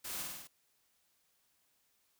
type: noise with echo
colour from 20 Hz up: white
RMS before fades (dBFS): -43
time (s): 0.04-0.23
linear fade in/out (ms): 10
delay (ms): 49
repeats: 5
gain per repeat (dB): -2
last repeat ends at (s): 0.475
effects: white hiss -75 dBFS RMS until 2.19 s